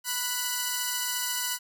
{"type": "tone pair together", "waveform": "5% pulse", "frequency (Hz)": [987.8, 1474.6], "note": ["B5", "F#6"], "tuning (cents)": [0, -6], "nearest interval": "perfect fifth", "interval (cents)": 694, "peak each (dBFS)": -19, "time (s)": [0.04, 1.59], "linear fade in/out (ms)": 50, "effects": []}